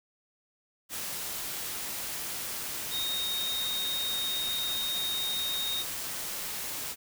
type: tone in noise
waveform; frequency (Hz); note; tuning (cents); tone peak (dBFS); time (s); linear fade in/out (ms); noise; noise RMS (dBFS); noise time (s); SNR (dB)
sine; 3718; A#7; -5; -30; 2.9-5.85; 50; white; -36; 0.89-6.96; +3
effects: none